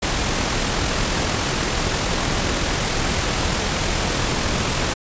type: noise with amplitude modulation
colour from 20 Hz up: pink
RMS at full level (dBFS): -20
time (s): 0.02-4.94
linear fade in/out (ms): 10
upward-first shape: sine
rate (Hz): 41.7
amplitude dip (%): 25
effects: resampled to 16000 Hz